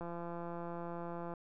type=click train; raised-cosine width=1 ms; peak=-30 dBFS; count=228; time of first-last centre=0.01-1.337 s; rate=171 Hz; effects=none